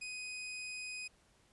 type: tone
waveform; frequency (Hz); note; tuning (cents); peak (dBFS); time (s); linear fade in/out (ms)
sawtooth; 2500; D#7; +8; -38; 0.01-1.08; 10
effects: pink hiss -69 dBFS RMS until 1.52 s + resampled to 24000 Hz